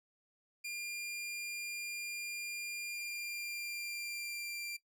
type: tone with pitch glide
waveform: sawtooth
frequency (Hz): 2400 to 2371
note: D7 to D7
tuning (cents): +37 to +16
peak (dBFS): -36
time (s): 0.64-4.77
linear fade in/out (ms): 10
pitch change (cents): -21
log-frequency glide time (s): 2.87-4.62
effects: noise-tail reverb RT60 0.1 s tail -19 dB re dry